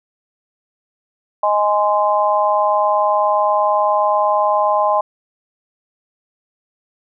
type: harmonic tone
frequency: 207.7 Hz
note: G#3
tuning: in tune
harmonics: 3 / 4 / 5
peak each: -17 / -17 / -17 dBFS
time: 1.43-5.01 s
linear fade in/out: 5 ms
effects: none